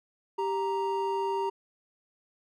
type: tone pair together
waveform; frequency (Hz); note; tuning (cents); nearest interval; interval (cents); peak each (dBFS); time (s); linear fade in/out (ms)
triangle; 392 / 933.4; G4 / A#5; 0 / +2; octave + minor third; 1502; -28; 0.38-1.5; 10
effects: none